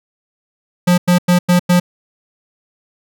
square tone bursts, 177.5 Hz, F3, 28 cents sharp, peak -9 dBFS, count 5, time 0.87-1.8 s, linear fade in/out 10 ms, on 110 ms, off 95 ms, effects none

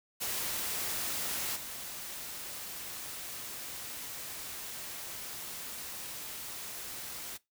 white noise with level steps, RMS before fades -35 / -42 dBFS, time 0.2-7.38 s, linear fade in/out 20 ms, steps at 1.55 s, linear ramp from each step 20 ms, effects noise-tail reverb RT60 0.2 s tail -21 dB re dry

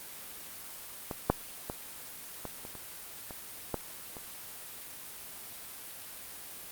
clicks, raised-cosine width 1 ms, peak -20 / -8 / -21 / -23 / -30 / -30 / -28 / -16 / -29 dBFS, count 9, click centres 1.112 / 1.3 / 1.699 / 2.453 / 2.651 / 2.753 / 3.308 / 3.743 / 4.168 s, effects white hiss -45 dBFS RMS until 6.71 s + Opus 32 kbps

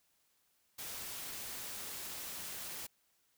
white noise, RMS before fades -44 dBFS, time 0.78-2.87 s, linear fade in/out 10 ms, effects white hiss -75 dBFS RMS until 3.37 s

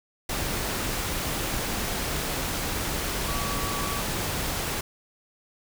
sine tone in noise, 1140 Hz, C#6, 48 cents sharp, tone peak -34 dBFS, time 3.28-4.01 s, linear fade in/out 5 ms, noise pink, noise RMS -29 dBFS, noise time 0.29-4.81 s, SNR -8 dB, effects none

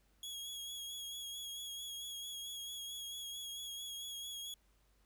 sawtooth tone with vibrato, 3322 Hz, G#7, in tune, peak -40 dBFS, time 0.23-4.54 s, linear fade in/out 2 ms, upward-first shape sine, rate 4.5 Hz, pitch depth 27 cents each way, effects added 50 Hz sine -70 dBFS peak until 5.05 s + pink hiss -75 dBFS RMS until 5.05 s

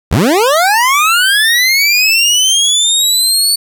25% pulse linear sweep, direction up, 50.9 to 4501 Hz, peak -4 dBFS, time 0.11-3.56 s, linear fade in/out 10 ms, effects 7-bit

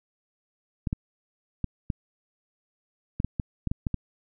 clicks, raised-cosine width 5 ms, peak -14 dBFS, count 11, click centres 0.872 / 0.929 / 1.643 / 1.902 / 3.201 / 3.246 / 3.398 / 3.673 / 3.715 / 3.868 / 3.943 s, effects none

